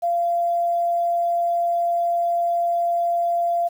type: tone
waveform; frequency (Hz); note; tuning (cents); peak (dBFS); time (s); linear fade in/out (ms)
sine; 689; F5; -24; -18; 0.02-3.69; 20
effects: 8-bit